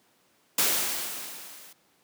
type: noise with level ramp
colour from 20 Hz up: white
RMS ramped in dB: -22 to -50 dBFS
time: 0.58-1.73 s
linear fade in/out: 5 ms
effects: pink hiss -65 dBFS RMS until 2.03 s + high-pass 200 Hz 12 dB/octave